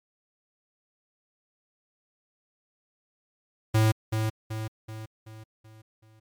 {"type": "tone with echo", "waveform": "square", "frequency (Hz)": 109.7, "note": "A2", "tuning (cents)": -5, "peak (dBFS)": -19, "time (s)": [3.74, 3.92], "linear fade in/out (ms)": 10, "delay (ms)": 380, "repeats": 6, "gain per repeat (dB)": -6, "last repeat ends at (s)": 6.2, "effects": ["MP3 96 kbps"]}